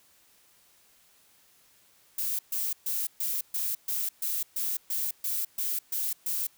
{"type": "noise bursts", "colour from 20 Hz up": "violet", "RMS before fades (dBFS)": -30, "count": 13, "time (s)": [2.18, 6.47], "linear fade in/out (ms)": 5, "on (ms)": 210, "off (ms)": 130, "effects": ["white hiss -62 dBFS RMS until 6.57 s"]}